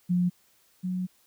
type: tone pair in turn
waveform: sine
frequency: 178.1 / 183 Hz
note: F3 / F#3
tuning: +34 / -19 cents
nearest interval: unison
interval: 47 cents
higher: second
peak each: -21 / -27 dBFS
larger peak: first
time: 0.09-0.3 / 0.83-1.07 s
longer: second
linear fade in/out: 20 ms
effects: white hiss -64 dBFS RMS until 1.26 s